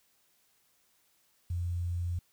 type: tone with quantisation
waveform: sine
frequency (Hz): 87.31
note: F2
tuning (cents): 0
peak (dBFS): -30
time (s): 1.5-2.19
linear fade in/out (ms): 5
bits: 10
effects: white hiss -70 dBFS RMS until 2.32 s